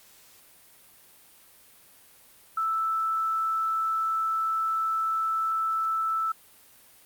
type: tone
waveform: sine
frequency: 1318.5 Hz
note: E6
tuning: in tune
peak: -24 dBFS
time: 2.57-6.32 s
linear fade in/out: 5 ms
effects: white hiss -55 dBFS RMS until 7.05 s + Opus 48 kbps